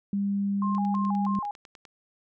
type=tone with pitch glide; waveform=sine; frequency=200 to 198.73 Hz; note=G3 to G3; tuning=+35 to +24 cents; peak=-24 dBFS; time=0.13-1.39 s; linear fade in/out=2 ms; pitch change=-11 cents; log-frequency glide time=0.24-1.23 s
type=tone with vibrato; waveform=sine; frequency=933 Hz; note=A#5; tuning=1 cent sharp; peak=-29 dBFS; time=0.62-1.51 s; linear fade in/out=2 ms; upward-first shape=square; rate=3.1 Hz; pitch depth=220 cents each way
type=click train; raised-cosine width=0.2 ms; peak=-30 dBFS; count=12; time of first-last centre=0.75-1.852 s; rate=9.98 Hz
effects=none